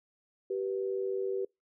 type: tone pair together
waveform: sine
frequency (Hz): 386.9 / 487.5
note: G4 / B4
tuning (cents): -23 / -23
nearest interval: major third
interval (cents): 400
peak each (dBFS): -31 / -36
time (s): 0.5-1.45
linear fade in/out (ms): 5
effects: noise-tail reverb RT60 0.2 s tail -26 dB re dry